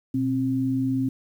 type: tone pair together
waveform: sine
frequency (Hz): 122.5 / 264.6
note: B2 / C4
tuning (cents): -14 / +20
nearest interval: octave + minor second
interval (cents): 1334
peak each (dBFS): -28 / -22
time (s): 0.14-1.09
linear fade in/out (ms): 5
effects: 9-bit